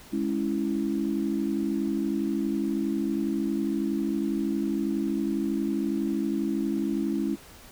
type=chord; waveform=sine; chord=C# minor; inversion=second; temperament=equal; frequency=207.7 / 277.2 / 329.6 Hz; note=G#3 / C#4 / E4; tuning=0 / 0 / 0 cents; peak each=-29 dBFS; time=0.12-7.36 s; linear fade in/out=20 ms; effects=pink hiss -49 dBFS RMS until 7.71 s